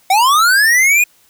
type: linear sweep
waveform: square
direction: up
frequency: 730 to 2489 Hz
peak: -9 dBFS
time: 0.1-1.04 s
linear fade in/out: 5 ms
effects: white hiss -52 dBFS RMS until 1.29 s